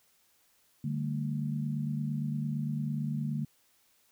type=tone cluster; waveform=sine; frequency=147.2 / 195.7 / 224.7 Hz; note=D3 / G3 / A3; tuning=+4 / -3 / +37 cents; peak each=-32 / -39 / -35 dBFS; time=0.84-3.45 s; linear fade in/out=5 ms; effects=white hiss -68 dBFS RMS until 4.11 s